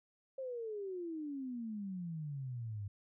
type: exponential sweep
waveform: sine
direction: down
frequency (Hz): 540 to 98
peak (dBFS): -39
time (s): 0.38-2.88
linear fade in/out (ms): 5
effects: none